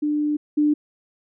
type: tone pair in turn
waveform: sine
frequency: 297.9 / 297.9 Hz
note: D4 / D4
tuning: +25 / +25 cents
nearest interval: unison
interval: 0 cents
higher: neither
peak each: -19 / -15 dBFS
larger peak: second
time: 0.02-0.37 / 0.57-0.74 s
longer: first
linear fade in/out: 10 ms
effects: none